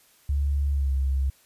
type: tone with pitch glide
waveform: sine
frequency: 70.8 to 67.37 Hz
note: C#2 to C#2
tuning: +37 to -49 cents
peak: -21 dBFS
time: 0.29-1.3 s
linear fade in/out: 5 ms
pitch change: -86 cents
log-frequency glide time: 0.72-0.92 s
effects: white hiss -59 dBFS RMS until 1.45 s + resampled to 32000 Hz